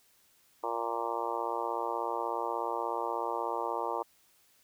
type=harmonic tone; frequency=116.54 Hz; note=A#2; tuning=in tune; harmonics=3 / 4 / 5 / 6 / 7 / 8 / 9 / 10; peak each=-41 / -38 / -40 / -41 / -39 / -36 / -40 / -41 dBFS; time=0.63-4.03 s; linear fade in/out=10 ms; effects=white hiss -66 dBFS RMS until 4.63 s